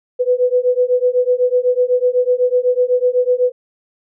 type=beating tone pair; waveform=sine; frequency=493.9 / 501.9 Hz; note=B4 / B4; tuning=0 / +28 cents; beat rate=8 Hz; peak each=-15 dBFS; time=0.19-3.52 s; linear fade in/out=20 ms; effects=none

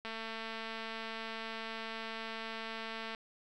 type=click train; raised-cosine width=0.3 ms; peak=-26 dBFS; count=695; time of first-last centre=0.05-3.148 s; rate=224 Hz; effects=none

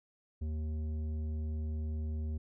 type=tone with tanh clipping; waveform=sine; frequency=77.5 Hz; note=D#2; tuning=6 cents flat; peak=-35 dBFS; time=0.41-2.38 s; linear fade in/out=10 ms; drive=10 dB; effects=none

